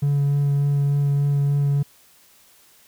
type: tone with vibrato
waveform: triangle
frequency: 142.2 Hz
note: C#3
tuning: 45 cents sharp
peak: -14 dBFS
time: 0.02-1.83 s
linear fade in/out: 10 ms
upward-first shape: sine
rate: 3.4 Hz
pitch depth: 10 cents each way
effects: tanh soft clip ceiling -11 dBFS + white hiss -54 dBFS RMS until 2.87 s